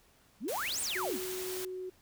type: exponential two-way sweep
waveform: sine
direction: up then down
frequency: 178 to 9490 to 178 Hz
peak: -33 dBFS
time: 0.4-1.19 s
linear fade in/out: 50 ms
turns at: 0.81 s
type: noise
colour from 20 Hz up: white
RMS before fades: -41 dBFS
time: 0.48-1.65 s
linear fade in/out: 2 ms
type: tone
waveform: sine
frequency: 370 Hz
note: F#4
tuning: in tune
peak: -37 dBFS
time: 0.95-1.9 s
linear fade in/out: 10 ms
effects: pink hiss -65 dBFS RMS until 2.01 s